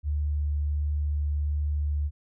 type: tone with vibrato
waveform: sine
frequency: 73.7 Hz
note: D2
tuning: 7 cents sharp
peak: -24 dBFS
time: 0.03-2.11 s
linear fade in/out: 50 ms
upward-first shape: triangle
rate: 1.4 Hz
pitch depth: 8 cents each way
effects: none